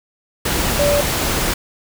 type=tone in noise; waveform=sine; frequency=578 Hz; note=D5; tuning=28 cents flat; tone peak=-14 dBFS; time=0.79-1.01 s; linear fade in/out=5 ms; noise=pink; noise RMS=-19 dBFS; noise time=0.45-1.54 s; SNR=+2 dB; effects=none